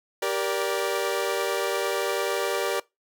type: tone cluster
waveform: sawtooth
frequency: 391.6 / 472.2 / 583 Hz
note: G4 / A#4 / D5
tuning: -2 / +22 / -13 cents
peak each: -25 dBFS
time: 0.22-2.8 s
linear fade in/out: 5 ms
effects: noise-tail reverb RT60 0.2 s tail -22 dB re dry